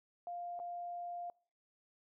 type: tone with dropouts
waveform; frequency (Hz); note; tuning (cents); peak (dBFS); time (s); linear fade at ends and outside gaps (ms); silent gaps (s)
sine; 700; F5; +4; -40; 0.27-1.3; 1; 0.592-0.599
effects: noise-tail reverb RT60 0.5 s tail -26 dB re dry

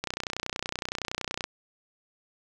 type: click train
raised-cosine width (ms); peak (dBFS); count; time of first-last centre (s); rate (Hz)
0.2; -13; 44; 0.04-1.441; 30.7
effects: none

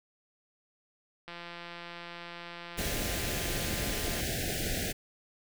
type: click train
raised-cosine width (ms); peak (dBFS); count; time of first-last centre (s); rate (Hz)
0.3; -27; 504; 1.28-4.204; 172
type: band-stop noise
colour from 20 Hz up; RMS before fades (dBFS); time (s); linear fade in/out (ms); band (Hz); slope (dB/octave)
pink; -33; 2.77-4.93; 20; 770 to 1500; 96
effects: none

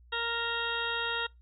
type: harmonic tone with a mistuned harmonic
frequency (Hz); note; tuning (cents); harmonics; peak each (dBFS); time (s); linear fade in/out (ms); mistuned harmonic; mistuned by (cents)
466.2; A#4; 0; 1 / 2 / 3 / 4 / 6 / 7 / 8; -39 / -38 / -35 / -38 / -39 / -39 / -37; 0.12-1.27; 10; 6; -22
effects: noise-tail reverb RT60 0.2 s tail -25 dB re dry + added 60 Hz sine -54 dBFS peak until 1.41 s

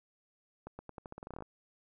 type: accelerating click train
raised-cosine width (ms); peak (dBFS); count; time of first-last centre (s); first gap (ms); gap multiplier
1; -30; 15; 0.67-1.423; 120; 0.86
effects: none

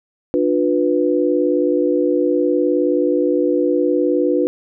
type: chord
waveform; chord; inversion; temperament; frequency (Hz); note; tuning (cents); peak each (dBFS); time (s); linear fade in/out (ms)
sine; B diminished; first; just; 296.3 / 355.6 / 493.9; D4 / F4 / B4; +15 / +31 / 0; -18; 0.34-4.47; 0
effects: none

